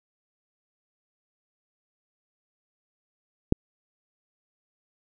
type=click; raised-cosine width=3 ms; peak=-5 dBFS; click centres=3.524 s; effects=none